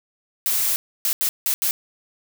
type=noise bursts at uneven times; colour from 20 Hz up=blue; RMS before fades=-21 dBFS; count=5; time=0.46-0.76 / 1.05-1.13 / 1.21-1.29 / 1.46-1.54 / 1.62-1.71 s; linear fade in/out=0 ms; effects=none